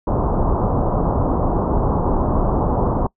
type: low-pass noise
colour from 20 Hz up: pink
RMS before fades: -18 dBFS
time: 0.07-3.07 s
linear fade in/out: 5 ms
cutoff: 1100 Hz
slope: 48 dB/octave
effects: noise-tail reverb RT60 0.1 s tail -24 dB re dry